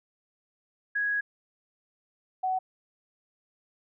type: tone pair in turn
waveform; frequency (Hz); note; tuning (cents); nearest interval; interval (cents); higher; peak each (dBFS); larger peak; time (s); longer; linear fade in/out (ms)
sine; 1661.2 / 749; G#6 / F#5; 0 / +21; octave + major second; 1379; first; -25; neither; 0.95-1.21 / 2.43-2.59; first; 10
effects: none